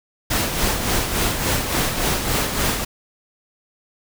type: noise with tremolo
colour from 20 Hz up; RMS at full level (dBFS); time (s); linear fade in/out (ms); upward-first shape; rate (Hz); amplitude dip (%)
pink; -19; 0.3-2.85; 10; sine; 3.5; 50
effects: none